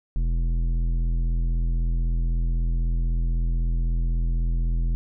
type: tone with tanh clipping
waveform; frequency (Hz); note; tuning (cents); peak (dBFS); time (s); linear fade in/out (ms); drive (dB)
triangle; 41.93; E1; +30; -22; 0.16-4.95; 0; 15
effects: none